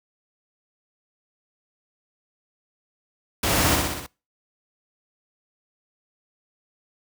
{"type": "noise with echo", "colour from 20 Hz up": "pink", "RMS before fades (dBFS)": -22, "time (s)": [3.43, 3.76], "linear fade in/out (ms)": 5, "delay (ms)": 61, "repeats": 5, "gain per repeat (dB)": -3, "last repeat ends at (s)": 4.065, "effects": ["noise-tail reverb RT60 0.3 s tail -24 dB re dry", "high-pass 60 Hz 12 dB/octave"]}